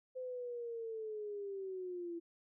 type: linear sweep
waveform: sine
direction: down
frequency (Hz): 515 to 334.9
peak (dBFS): -40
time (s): 0.15-2.2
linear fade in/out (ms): 20
effects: none